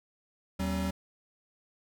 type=tone cluster; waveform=square; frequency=78.8 / 190.3 / 270.8 Hz; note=D#2 / F#3 / C#4; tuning=+23 / +49 / -40 cents; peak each=-35 / -32 / -39 dBFS; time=0.59-0.91 s; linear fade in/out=10 ms; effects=none